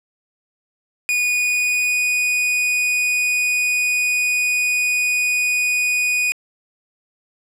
45% pulse tone with pitch glide, 2461 to 2475 Hz, D#7 to D#7, -20 to -10 cents, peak -16 dBFS, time 1.09-6.32 s, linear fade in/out 0 ms, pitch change +10 cents, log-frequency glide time 1.2-1.95 s, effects low-pass 12000 Hz 12 dB/octave + 8-bit

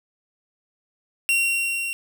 45% pulse tone with level ramp, 2745 Hz, F7, 31 cents flat, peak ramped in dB -17 to -26 dBFS, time 1.29-1.93 s, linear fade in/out 0 ms, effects none

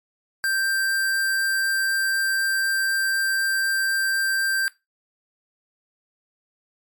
square tone, 1574 Hz, G6, 7 cents sharp, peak -21 dBFS, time 0.44-4.68 s, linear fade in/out 0 ms, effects noise-tail reverb RT60 0.2 s tail -18 dB re dry + MP3 96 kbps

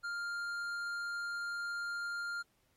sine tone with tanh clipping, 1400 Hz, F6, 4 cents sharp, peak -38 dBFS, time 0.03-2.43 s, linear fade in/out 20 ms, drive 10 dB, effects pink hiss -75 dBFS RMS until 2.76 s + AAC 48 kbps

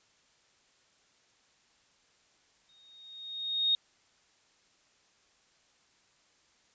sine tone with exponential growth, 3720 Hz, A#7, 4 cents flat, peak -22 dBFS, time 2.69-3.75 s, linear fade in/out 1 ms, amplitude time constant 230 ms, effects white hiss -67 dBFS RMS until 6.74 s + resampled to 16000 Hz

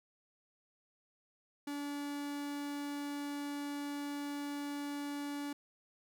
45% pulse tone, 287.7 Hz, D4, 36 cents flat, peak -38 dBFS, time 1.67-5.53 s, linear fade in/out 5 ms, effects none

